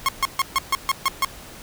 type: tone bursts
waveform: sawtooth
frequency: 1081 Hz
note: C#6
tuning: 44 cents flat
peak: -13 dBFS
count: 8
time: 0.06-1.248 s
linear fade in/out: 0 ms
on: 26 ms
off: 140 ms
effects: pink hiss -41 dBFS RMS until 1.62 s